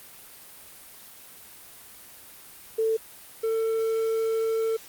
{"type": "tone pair in turn", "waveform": ["sine", "triangle"], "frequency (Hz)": [444.7, 447.8], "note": ["A4", "A4"], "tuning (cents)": [18, 30], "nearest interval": "unison", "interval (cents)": 12, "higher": "second", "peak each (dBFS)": [-21, -21], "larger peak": "neither", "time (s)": [[2.78, 2.97], [3.43, 4.77]], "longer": "second", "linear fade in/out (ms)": 10, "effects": ["white hiss -47 dBFS RMS until 4.88 s", "Opus 32 kbps"]}